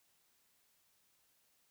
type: silence
effects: white hiss -74 dBFS RMS until 1.7 s